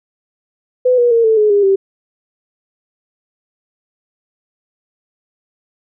sine tone with pitch steps, 503 / 482 / 461.8 / 442.5 / 423.9 / 406.2 / 389.2 Hz, B4 / B4 / A#4 / A4 / G#4 / G#4 / G4, +32 / -42 / -16 / +10 / +35 / -38 / -12 cents, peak -8 dBFS, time 0.85-1.76 s, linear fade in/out 10 ms, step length 130 ms, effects none

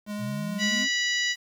square tone with vibrato, 207.7 Hz, G#3, in tune, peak -31 dBFS, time 0.06-0.87 s, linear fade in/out 50 ms, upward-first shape sine, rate 9.4 Hz, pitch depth 9 cents each way
sine exponential sweep, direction up, 115.6 to 277.5 Hz, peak -32 dBFS, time 0.18-0.89 s, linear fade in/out 50 ms
harmonic tone, 978 Hz, B5, 17 cents flat, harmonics 2 / 3 / 4 / 5 / 6 / 7, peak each -26 / -30 / -32 / -34 / -36 / -37 dBFS, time 0.58-1.36 s, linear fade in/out 50 ms
effects 9-bit

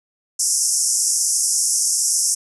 pink band-pass noise, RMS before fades -19 dBFS, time 0.39-2.35 s, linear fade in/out 10 ms, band 5300 to 11000 Hz, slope 96 dB/octave, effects none

